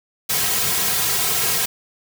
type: noise with comb filter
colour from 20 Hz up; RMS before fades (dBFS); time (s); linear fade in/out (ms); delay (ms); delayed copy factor
white; -20; 0.29-1.66; 10; 3.4; -0.85
effects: none